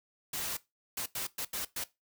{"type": "noise bursts at uneven times", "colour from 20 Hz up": "white", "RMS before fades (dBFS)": -36, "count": 6, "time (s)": [[0.33, 0.57], [0.97, 1.06], [1.15, 1.27], [1.38, 1.45], [1.53, 1.65], [1.76, 1.84]], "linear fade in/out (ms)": 5, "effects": ["noise-tail reverb RT60 0.2 s tail -18 dB re dry"]}